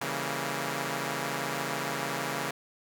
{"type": "chord", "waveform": "5% pulse", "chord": "C# diminished seventh", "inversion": "none", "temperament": "equal", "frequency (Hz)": [138.59, 164.81, 196, 233.1], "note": ["C#3", "E3", "G3", "Bb3"], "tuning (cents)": [0, 0, 0, 0], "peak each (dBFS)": [-23, -25, -28, -25], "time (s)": [0.01, 2.51], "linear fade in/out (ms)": 5, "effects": []}